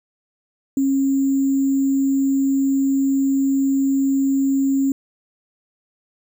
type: tone with sample-and-hold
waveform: sine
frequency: 272.2 Hz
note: C#4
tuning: 31 cents flat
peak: -15 dBFS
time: 0.77-4.92 s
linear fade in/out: 2 ms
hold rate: 7350 Hz
effects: none